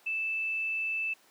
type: tone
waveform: sine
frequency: 2637 Hz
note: E7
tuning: in tune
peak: -29 dBFS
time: 0.06-1.14 s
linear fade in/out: 10 ms
effects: pink hiss -61 dBFS RMS until 1.3 s + high-pass 400 Hz 12 dB/octave